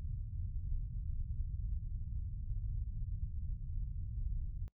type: low-pass noise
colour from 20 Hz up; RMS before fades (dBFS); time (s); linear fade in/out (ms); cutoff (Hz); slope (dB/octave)
pink; -39; 0-4.68; 0; 110; 24
effects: noise-tail reverb RT60 0.1 s tail -25 dB re dry